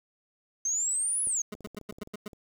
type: exponential two-way sweep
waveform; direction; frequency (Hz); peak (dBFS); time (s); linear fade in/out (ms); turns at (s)
sine; up then down; 6260 to 10440 to 6260; -26; 0.65-1.42; 5; 1.24
type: clicks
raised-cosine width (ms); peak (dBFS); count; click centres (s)
2; -34; 11; 1.272 / 1.551 / 1.607 / 1.672 / 1.747 / 1.813 / 1.925 / 1.985 / 2.022 / 2.074 / 2.332
type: tone bursts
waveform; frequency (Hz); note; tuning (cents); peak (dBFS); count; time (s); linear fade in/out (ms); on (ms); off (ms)
25% pulse; 209.3; G#3; +14; -31; 7; 1.52-2.281; 5; 23; 100
effects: 9-bit